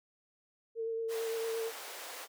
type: tone with vibrato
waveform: sine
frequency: 453.3 Hz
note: A#4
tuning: 48 cents flat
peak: -33 dBFS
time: 0.75-1.72 s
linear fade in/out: 50 ms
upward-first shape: triangle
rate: 8.8 Hz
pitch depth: 21 cents each way
type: high-pass noise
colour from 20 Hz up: pink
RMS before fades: -45 dBFS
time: 1.08-2.28 s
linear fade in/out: 50 ms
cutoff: 460 Hz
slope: 24 dB/octave
effects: none